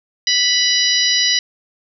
harmonic tone with a mistuned harmonic, 987.8 Hz, B5, in tune, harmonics 2 / 3 / 4 / 5 / 6, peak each -21 / -20 / -18 / -18 / -21 dBFS, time 0.27-1.39 s, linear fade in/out 2 ms, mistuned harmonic 6, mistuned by -59 cents, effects none

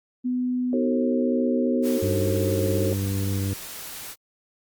sine tone with pitch glide, 250 to 248.1 Hz, B3 to B3, +21 to +8 cents, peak -22 dBFS, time 0.24-1.99 s, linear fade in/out 20 ms, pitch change -13 cents, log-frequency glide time 0.55-1.66 s
sine chord, D# diminished seventh, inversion none, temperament just, 311.1 / 373.4 / 448 / 537.6 Hz, D#4 / F#4 / A4 / C5, 0 / +16 / +31 / +47 cents, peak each -30 / -28 / -29 / -28 dBFS, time 0.73-2.93 s, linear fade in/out 2 ms
white noise, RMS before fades -37 dBFS, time 1.82-4.16 s, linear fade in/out 50 ms
harmonic tone, 98 Hz, G2, in tune, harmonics 1 / 2 / 3 / 4 / 5, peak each -24 / -31 / -32 / -40 / -40 dBFS, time 2.02-3.54 s, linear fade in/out 10 ms
effects Opus 48 kbps

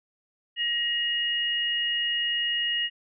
sine tone pair together, 1890.9 / 2870 Hz, A#6 / F7, +24 / +47 cents, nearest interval perfect fifth, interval 723 cents, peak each -30 / -25 dBFS, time 0.56-2.9 s, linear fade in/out 50 ms, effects none

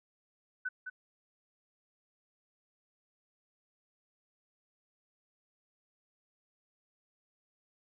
sine tone with echo, 1505 Hz, F#6, 29 cents sharp, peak -32 dBFS, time 0.65-0.69 s, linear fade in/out 10 ms, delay 210 ms, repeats 1, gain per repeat -6 dB, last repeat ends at 0.9 s, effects none

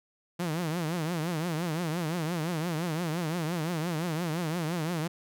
sawtooth tone with vibrato, 165.4 Hz, E3, 6 cents sharp, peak -25 dBFS, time 0.39-5.08 s, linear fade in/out 10 ms, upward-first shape triangle, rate 5.8 Hz, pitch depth 180 cents each way, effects none

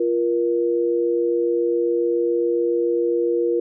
sine tone pair together, 346.7 / 473.9 Hz, F4 / A#4, -13 / +28 cents, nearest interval perfect fourth, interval 541 cents, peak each -20 dBFS, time 0-3.6 s, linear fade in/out 5 ms, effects none

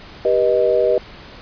sine chord, G augmented, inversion none, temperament equal with one note detuned, 392 / 485.4 / 622.3 Hz, G4 / B4 / D#5, 0 / -30 / 0 cents, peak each -19 / -16 / -17 dBFS, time 0.25-0.98 s, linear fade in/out 2 ms, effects pink hiss -39 dBFS RMS until 1.41 s + resampled to 11025 Hz

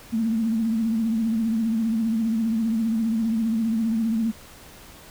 sine tone with vibrato, 224.6 Hz, A3, 36 cents sharp, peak -20 dBFS, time 0.12-4.32 s, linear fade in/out 20 ms, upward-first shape triangle, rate 15 Hz, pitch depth 74 cents each way, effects pink hiss -46 dBFS RMS until 5.1 s

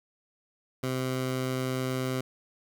15% pulse tone, 129.5 Hz, C3, 17 cents flat, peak -22 dBFS, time 0.83-2.21 s, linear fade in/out 5 ms, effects none

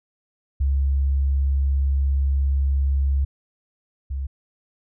sine tone pair in turn, 68.6 / 67.89 Hz, C#2 / C#2, -17 / -35 cents, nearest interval unison, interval 18 cents, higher first, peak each -17 / -24 dBFS, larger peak first, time 0.6-3.25 / 4.1-4.27 s, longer first, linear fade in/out 10 ms, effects none

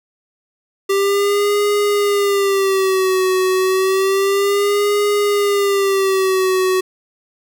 square tone with vibrato, 392 Hz, G4, in tune, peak -14 dBFS, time 0.89-6.81 s, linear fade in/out 10 ms, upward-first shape sine, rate 0.3 Hz, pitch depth 85 cents each way, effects none

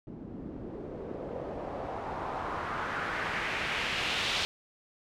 white noise with low-pass filter sweep, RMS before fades -35 dBFS, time 0.07-4.45 s, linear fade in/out 0 ms, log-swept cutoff 240 to 3700 Hz, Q 1.8, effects none

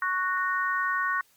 harmonic tone, 370 Hz, F#4, in tune, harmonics 3 / 4 / 5, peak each -28 / -29 / -30 dBFS, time 0.02-1.21 s, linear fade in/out 2 ms, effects white hiss -63 dBFS RMS until 1.36 s + Opus 32 kbps

